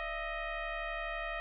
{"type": "tone with frequency modulation", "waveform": "sine", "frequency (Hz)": 599, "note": "D5", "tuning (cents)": 34, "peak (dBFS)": -35, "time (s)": [0, 1.4], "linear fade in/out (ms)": 0, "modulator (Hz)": 635, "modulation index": 3.1, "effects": []}